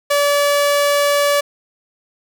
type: tone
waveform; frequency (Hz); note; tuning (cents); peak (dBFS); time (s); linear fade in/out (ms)
sawtooth; 575; D5; -37; -9; 0.1-1.41; 10
effects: none